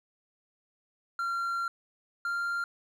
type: tone pair in turn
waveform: triangle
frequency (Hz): 1376 / 1391.2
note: F6 / F6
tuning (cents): -26 / -7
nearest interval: unison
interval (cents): 19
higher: second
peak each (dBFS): -27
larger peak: neither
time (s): 1.19-1.68 / 2.25-2.64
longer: first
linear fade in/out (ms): 2
effects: none